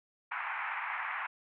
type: band-pass noise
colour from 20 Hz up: pink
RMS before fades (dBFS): -37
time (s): 0.31-1.27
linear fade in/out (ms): 10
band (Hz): 840 to 2400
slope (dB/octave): 48
effects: none